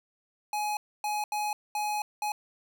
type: tone bursts at uneven times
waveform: square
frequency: 840 Hz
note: G#5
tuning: 19 cents sharp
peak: -29 dBFS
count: 5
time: 0.53-0.77 / 1.04-1.24 / 1.32-1.53 / 1.75-2.02 / 2.22-2.32 s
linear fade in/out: 2 ms
effects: none